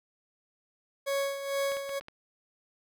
40% pulse tone with tremolo, 554.4 Hz, C#5, in tune, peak -26 dBFS, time 1.06-2 s, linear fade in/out 20 ms, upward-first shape sine, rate 2.2 Hz, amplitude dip 65%
clicks, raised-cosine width 0.3 ms, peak -28 dBFS, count 5, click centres 1.719 / 1.769 / 1.893 / 2.01 / 2.084 s
effects none

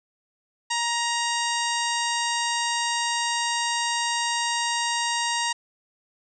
harmonic tone, 940 Hz, A#5, 14 cents sharp, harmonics 1 / 2 / 3 / 4 / 5 / 6 / 7 / 8 / 9, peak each -27 / -30 / -32 / -33 / -34 / -35 / -35 / -36 / -37 dBFS, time 0.7-5.53 s, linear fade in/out 10 ms, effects none

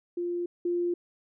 sine tone pair in turn, 349.2 / 349.2 Hz, F4 / F4, 0 / 0 cents, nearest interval unison, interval 0 cents, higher neither, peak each -28 / -25 dBFS, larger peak second, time 0.17-0.46 / 0.65-0.94 s, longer neither, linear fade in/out 5 ms, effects none

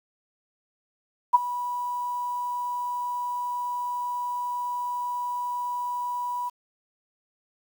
sine tone with ADSR envelope, 979 Hz, B5, 15 cents flat, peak -10 dBFS, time 1.33-6.5 s, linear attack 18 ms, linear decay 23 ms, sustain -17 dB, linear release 19 ms, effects 8-bit

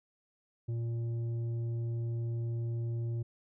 triangle tone with tanh clipping, 116.54 Hz, A#2, in tune, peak -33 dBFS, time 0.68-3.23 s, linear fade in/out 10 ms, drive 11 dB, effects none

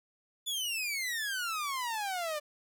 sawtooth exponential sweep, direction down, 3507 to 584 Hz, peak -29 dBFS, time 0.46-2.4 s, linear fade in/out 20 ms, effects 11-bit

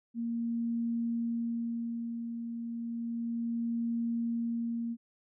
sine tone with tremolo, 232.8 Hz, A#3, 2 cents flat, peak -29 dBFS, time 0.14-4.97 s, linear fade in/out 50 ms, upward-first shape sine, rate 0.32 Hz, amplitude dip 50%, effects none

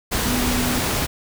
sine tone in noise, 246.9 Hz, B3, in tune, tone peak -23 dBFS, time 0.25-0.81 s, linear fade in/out 20 ms, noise pink, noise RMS -22 dBFS, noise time 0.11-1.07 s, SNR -4 dB, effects none

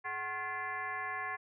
sine tone with frequency modulation, 1401 Hz, F6, 5 cents sharp, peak -35 dBFS, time 0.04-1.37 s, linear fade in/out 20 ms, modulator 326 Hz, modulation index 2.1, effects none

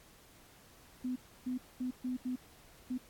sine tone bursts at uneven times, 252.2 Hz, B3, 36 cents sharp, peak -33 dBFS, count 6, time 1.04-1.16 / 1.46-1.58 / 1.8-1.91 / 2.04-2.17 / 2.25-2.36 / 2.9-2.98 s, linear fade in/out 10 ms, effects pink hiss -60 dBFS RMS until 3.09 s + AAC 64 kbps

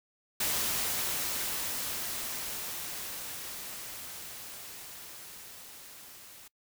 white noise with level ramp, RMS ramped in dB -30 to -51 dBFS, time 0.4-6.48 s, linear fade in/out 5 ms, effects noise-tail reverb RT60 0.1 s tail -23 dB re dry

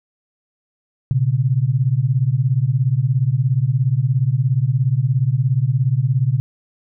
sine beating tone pair, 120.6 / 137.6 Hz, B2 / C#3, -41 / -12 cents, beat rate 17 Hz, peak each -17 dBFS, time 1.11-6.4 s, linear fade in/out 0 ms, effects none

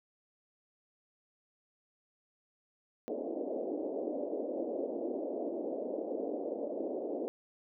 white band-pass noise, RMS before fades -37 dBFS, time 3.08-7.28 s, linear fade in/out 0 ms, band 250 to 620 Hz, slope 48 dB/octave, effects none

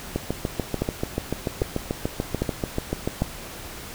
two click trains, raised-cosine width 2 ms, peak -9 / -10 dBFS, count 4 / 22, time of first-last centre 0.82-3.22 / 0.16-3.221 s, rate 1.25 / 6.86 Hz, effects pink hiss -38 dBFS RMS until 3.94 s

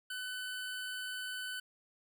25% pulse tone, 1505 Hz, F#6, 29 cents sharp, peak -35 dBFS, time 0.1-1.6 s, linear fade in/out 5 ms, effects 12-bit

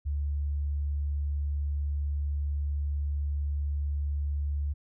sine tone, 72.2 Hz, D2, 29 cents flat, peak -27 dBFS, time 0.05-4.74 s, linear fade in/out 20 ms, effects none

